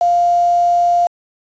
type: tone with quantisation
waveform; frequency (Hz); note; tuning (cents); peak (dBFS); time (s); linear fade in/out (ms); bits
sine; 698.5; F5; 0; -10; 0.01-1.07; 2; 5
effects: resampled to 16000 Hz